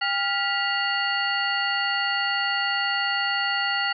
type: tone cluster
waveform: sine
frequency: 799 / 1400 / 1949 / 2819 / 4421 Hz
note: G5 / F6 / B6 / F7 / C#8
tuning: +33 / +4 / -23 / +16 / -5 cents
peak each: -29 / -28 / -28 / -28 / -30 dBFS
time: 0.01-3.93 s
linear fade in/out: 10 ms
effects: none